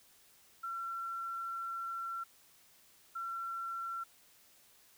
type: tone bursts at uneven times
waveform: sine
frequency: 1357 Hz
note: E6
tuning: 50 cents sharp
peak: -37 dBFS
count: 2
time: 0.63-2.24 / 3.15-4.04 s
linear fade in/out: 10 ms
effects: white hiss -64 dBFS RMS until 4.97 s